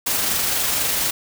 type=noise with amplitude modulation; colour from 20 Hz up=white; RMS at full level=-20 dBFS; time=0.06-1.11 s; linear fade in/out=10 ms; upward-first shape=sine; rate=24.2 Hz; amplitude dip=25%; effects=none